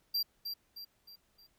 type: tone with echo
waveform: square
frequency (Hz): 4732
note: D8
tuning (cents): +12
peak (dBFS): -30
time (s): 0.14-0.23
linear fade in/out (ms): 10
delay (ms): 310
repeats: 4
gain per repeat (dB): -7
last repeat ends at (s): 1.47
effects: pink hiss -73 dBFS RMS until 1.58 s